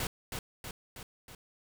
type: noise with echo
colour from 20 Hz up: pink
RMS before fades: -34 dBFS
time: 0-0.07 s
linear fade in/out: 2 ms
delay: 320 ms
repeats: 4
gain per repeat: -4 dB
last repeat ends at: 1.35 s
effects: none